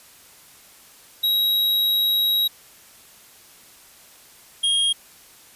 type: tone pair in turn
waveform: square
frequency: 3835 / 3252 Hz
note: A#7 / G#7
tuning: +48 / -37 cents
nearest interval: minor third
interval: 285 cents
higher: first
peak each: -18 dBFS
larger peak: neither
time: 1.23-2.48 / 4.63-4.93 s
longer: first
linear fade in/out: 10 ms
effects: white hiss -49 dBFS RMS until 5.55 s + resampled to 32000 Hz